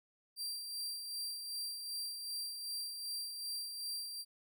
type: tone with tremolo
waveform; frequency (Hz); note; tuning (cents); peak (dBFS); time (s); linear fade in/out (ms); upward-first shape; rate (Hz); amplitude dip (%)
sawtooth; 4717; D8; +7; -35; 0.36-4.25; 50; sine; 2.6; 45
effects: none